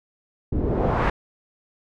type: noise with low-pass filter sweep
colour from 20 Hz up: pink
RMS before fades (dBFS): -22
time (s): 0.52-1.1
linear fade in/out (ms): 5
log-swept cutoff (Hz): 260 to 1700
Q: 1.3
effects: none